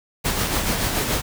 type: noise with tremolo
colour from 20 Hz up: pink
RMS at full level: -21 dBFS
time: 0.24-1.22 s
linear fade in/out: 20 ms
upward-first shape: sine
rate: 7 Hz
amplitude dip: 40%
effects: none